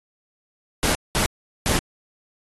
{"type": "noise bursts at uneven times", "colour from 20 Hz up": "pink", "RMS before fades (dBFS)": -21, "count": 3, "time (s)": [[0.83, 0.95], [1.15, 1.26], [1.66, 1.79]], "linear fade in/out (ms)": 0, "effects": ["AAC 32 kbps"]}